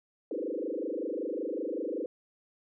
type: tone with frequency modulation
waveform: sine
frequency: 405.4 Hz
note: G#4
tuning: 42 cents flat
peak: -31 dBFS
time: 0.31-2.06 s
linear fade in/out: 2 ms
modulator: 25.3 Hz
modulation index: 4.7
effects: none